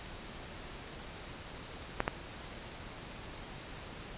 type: clicks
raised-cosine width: 0.5 ms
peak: -13 / -14 dBFS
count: 2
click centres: 2.004 / 2.079 s
effects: pink hiss -46 dBFS RMS until 4.17 s + resampled to 8000 Hz